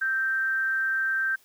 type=tone with frequency modulation; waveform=sine; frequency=1568 Hz; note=G6; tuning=in tune; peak=-23 dBFS; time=0.01-1.36 s; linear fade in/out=10 ms; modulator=256 Hz; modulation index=0.27; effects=white hiss -60 dBFS RMS until 1.44 s + high-pass 100 Hz 12 dB/octave